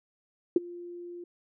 sine tone with ADSR envelope, 349.2 Hz, F4, in tune, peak -15 dBFS, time 0.56-1.24 s, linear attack 3 ms, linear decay 21 ms, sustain -24 dB, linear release 4 ms, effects none

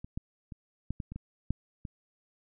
clicks, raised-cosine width 5 ms, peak -29 / -22 / -30 / -20 / -23 / -28 / -26 / -16 / -26 dBFS, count 9, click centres 0.045 / 0.175 / 0.522 / 0.906 / 1.002 / 1.12 / 1.16 / 1.506 / 1.852 s, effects none

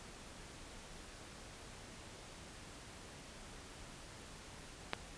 click, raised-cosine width 0.3 ms, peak -18 dBFS, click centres 4.934 s, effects pink hiss -53 dBFS RMS until 5.17 s + resampled to 22050 Hz

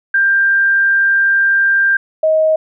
sine tone pair in turn, 1588 / 630.2 Hz, G6 / D#5, +22 / +22 cents, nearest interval octave + major third, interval 1600 cents, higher first, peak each -9 dBFS, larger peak neither, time 0.14-1.97 / 2.23-2.56 s, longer first, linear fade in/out 5 ms, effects none

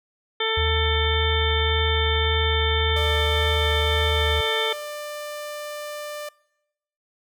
harmonic tone, 444.6 Hz, A4, 18 cents sharp, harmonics 1 / 2 / 3 / 4 / 5 / 7 / 8, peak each -26 / -31 / -31 / -31 / -30 / -29 / -27 dBFS, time 0.4-4.73 s, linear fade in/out 5 ms
sine tone with vibrato, 78.6 Hz, D#2, 18 cents sharp, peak -22 dBFS, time 0.57-4.41 s, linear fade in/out 5 ms, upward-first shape sine, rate 1.8 Hz, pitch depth 25 cents each way
sawtooth tone, 594 Hz, D5, 20 cents sharp, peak -27 dBFS, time 2.96-6.29 s, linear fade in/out 5 ms
effects noise-tail reverb RT60 0.9 s tail -24 dB re dry

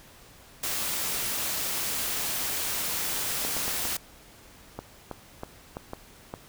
white noise, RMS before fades -30 dBFS, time 0.63-3.97 s, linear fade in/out 5 ms
clicks, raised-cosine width 1 ms, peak -20 dBFS, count 10, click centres 3.45 / 3.567 / 3.68 / 3.854 / 4.79 / 5.113 / 5.434 / 5.769 / 5.934 / 6.339 s
effects pink hiss -52 dBFS RMS until 6.48 s

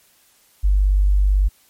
sine tone, 49 Hz, G1, in tune, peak -12 dBFS, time 0.63-1.49 s, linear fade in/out 20 ms, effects white hiss -56 dBFS RMS until 1.69 s + MP3 64 kbps

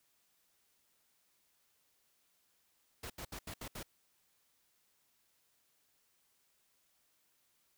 pink noise bursts at uneven times, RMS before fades -45 dBFS, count 6, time 3.03-3.1 / 3.18-3.25 / 3.32-3.39 / 3.47-3.54 / 3.61-3.68 / 3.75-3.83 s, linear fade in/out 5 ms, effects white hiss -75 dBFS RMS until 7.77 s

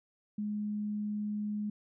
sine tone, 209.2 Hz, G#3, 13 cents sharp, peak -32 dBFS, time 0.38-1.7 s, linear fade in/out 5 ms, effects none

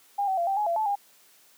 sine tone with pitch steps, 807 / 763 / 686 / 781 / 839 / 680 / 869 / 808 Hz, G#5 / G5 / F5 / G5 / G#5 / F5 / A5 / G#5, -50 / -47 / -31 / -7 / +17 / -46 / -22 / -48 cents, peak -23 dBFS, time 0.18-0.956 s, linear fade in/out 10 ms, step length 97 ms, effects white hiss -58 dBFS RMS until 1.57 s + high-pass 200 Hz 12 dB/octave

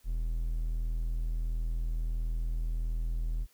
triangle tone, 40.74 Hz, E1, 20 cents flat, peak -27 dBFS, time 0.04-3.47 s, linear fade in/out 50 ms, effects white hiss -66 dBFS RMS until 3.53 s

